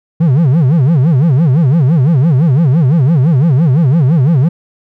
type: tone with vibrato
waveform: triangle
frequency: 146.83 Hz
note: D3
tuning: in tune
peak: -4 dBFS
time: 0.2-4.49 s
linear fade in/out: 10 ms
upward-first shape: sine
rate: 5.9 Hz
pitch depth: 290 cents each way
effects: none